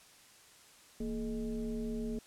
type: tone with frequency modulation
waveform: sine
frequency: 229.7 Hz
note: A#3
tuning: 25 cents flat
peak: -34 dBFS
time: 1-2.19 s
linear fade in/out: 5 ms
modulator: 195 Hz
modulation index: 0.96
effects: white hiss -59 dBFS RMS until 2.26 s + low-pass 10000 Hz 12 dB/octave